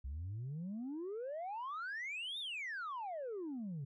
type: exponential two-way sweep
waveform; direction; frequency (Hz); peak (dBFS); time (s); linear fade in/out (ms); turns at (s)
sine; up then down; 62.7 to 3743 to 131.3; -38; 0.04-3.85; 10; 2.39
effects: tanh soft clip ceiling -38 dBFS